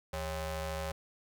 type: ring-modulated tone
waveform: sawtooth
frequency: 239.9 Hz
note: A#3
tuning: 50 cents sharp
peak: -28 dBFS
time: 0.13-0.92 s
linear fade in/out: 5 ms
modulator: 313 Hz
effects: none